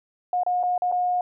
sine tone with dropouts, 720 Hz, F#5, 47 cents flat, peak -20 dBFS, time 0.33-1.21 s, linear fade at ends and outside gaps 2 ms, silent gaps 0.434-0.464 / 0.63-0.635 / 0.779-0.82 / 0.916-0.923 s, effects none

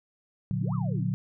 sine chord, Bb augmented, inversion none, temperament just, 116.54 / 145.68 / 182.1 Hz, Bb2 / D3 / F#3, 0 / -14 / -27 cents, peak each -30 dBFS, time 0.51-1.14 s, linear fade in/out 0 ms
sine exponential two-way sweep, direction up then down, 110 to 1310 to 168.1 Hz, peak -40 dBFS, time 0.56-1.1 s, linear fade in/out 5 ms, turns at 0.74 s
effects none

